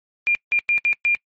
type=tone bursts at uneven times; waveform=sine; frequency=2400 Hz; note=D7; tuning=37 cents sharp; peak=-15 dBFS; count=5; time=0.27-0.35 / 0.52-0.59 / 0.69-0.78 / 0.85-0.93 / 1.05-1.15 s; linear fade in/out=0 ms; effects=noise-tail reverb RT60 0.1 s tail -25 dB re dry + MP3 32 kbps